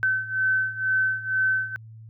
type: beating tone pair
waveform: sine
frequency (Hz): 1529 / 1531.1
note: G6 / G6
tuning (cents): -44 / -41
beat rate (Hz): 2.1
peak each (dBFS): -26 / -23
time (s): 0.03-1.76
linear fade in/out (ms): 0
effects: added 111 Hz sine -41 dBFS peak until 2.09 s